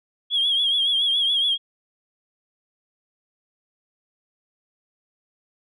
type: tone with vibrato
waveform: sine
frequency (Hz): 3293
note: G#7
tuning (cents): -15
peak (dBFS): -17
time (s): 0.3-1.58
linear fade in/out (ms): 50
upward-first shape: triangle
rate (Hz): 7.1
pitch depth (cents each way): 80
effects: tanh soft clip ceiling -13 dBFS